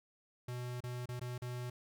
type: tone with dropouts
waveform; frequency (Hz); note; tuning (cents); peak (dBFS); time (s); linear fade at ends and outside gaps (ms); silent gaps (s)
square; 123.47; B2; 0; -40; 0.48-1.7; 5; 0.805-0.837 / 1.058-1.088 / 1.196-1.212 / 1.38-1.419
effects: none